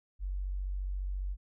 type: tone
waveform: sine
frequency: 47.27 Hz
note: F#1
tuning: 38 cents sharp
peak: -32 dBFS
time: 0.19-1.37 s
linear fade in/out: 50 ms
effects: none